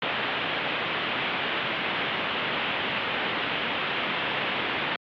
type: low-pass noise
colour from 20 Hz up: white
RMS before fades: -28 dBFS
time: 0.02-4.96 s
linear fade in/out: 2 ms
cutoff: 3300 Hz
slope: 48 dB/octave
effects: high-pass 150 Hz 12 dB/octave + MP3 64 kbps